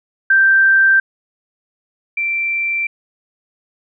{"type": "tone pair in turn", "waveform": "sine", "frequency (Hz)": [1568, 2349], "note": ["G6", "D7"], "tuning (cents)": [0, 0], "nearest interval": "perfect fifth", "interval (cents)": 700, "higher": "second", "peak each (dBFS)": [-8, -16], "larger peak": "first", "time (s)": [[0.3, 1], [2.17, 2.87]], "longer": "neither", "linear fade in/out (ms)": 5, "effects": []}